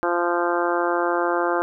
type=harmonic tone; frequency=173.6 Hz; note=F3; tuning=10 cents flat; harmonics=2 / 3 / 4 / 5 / 6 / 7 / 8 / 9; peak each=-24 / -26 / -27 / -28 / -29 / -29 / -30 / -31 dBFS; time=0.03-1.62 s; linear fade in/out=0 ms; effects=none